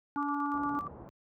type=harmonic tone; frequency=286.7 Hz; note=D4; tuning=42 cents flat; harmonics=1 / 3 / 5; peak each=-33 / -36 / -43 dBFS; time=0.16-0.79 s; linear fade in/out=0 ms
type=tone with tremolo; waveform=sine; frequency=1166 Hz; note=D6; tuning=13 cents flat; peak=-32 dBFS; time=0.17-0.88 s; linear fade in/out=10 ms; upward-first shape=square; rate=8.6 Hz; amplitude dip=45%
type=low-pass noise; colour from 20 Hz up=pink; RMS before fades=-46 dBFS; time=0.54-1.09 s; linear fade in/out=0 ms; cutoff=1000 Hz; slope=24 dB/octave
effects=high-pass 80 Hz 12 dB/octave